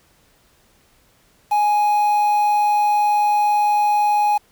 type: tone with quantisation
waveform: triangle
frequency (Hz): 833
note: G#5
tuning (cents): +5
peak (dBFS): -12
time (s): 1.51-4.38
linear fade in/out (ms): 10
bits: 6
effects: pink hiss -57 dBFS RMS until 4.51 s